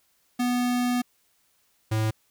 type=tone pair in turn; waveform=square; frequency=245.9 / 109.54 Hz; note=B3 / A2; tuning=-7 / -7 cents; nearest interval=octave + major second; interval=1400 cents; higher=first; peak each=-23 dBFS; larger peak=neither; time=0.39-1.02 / 1.91-2.11 s; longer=first; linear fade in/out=10 ms; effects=white hiss -67 dBFS RMS until 2.3 s